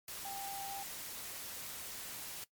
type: tone in noise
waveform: sine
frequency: 791 Hz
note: G5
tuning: 15 cents sharp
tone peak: -42 dBFS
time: 0.25-0.83 s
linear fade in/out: 2 ms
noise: white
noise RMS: -45 dBFS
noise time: 0.08-2.44 s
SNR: 0 dB
effects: noise-tail reverb RT60 0.1 s tail -19 dB re dry + MP3 96 kbps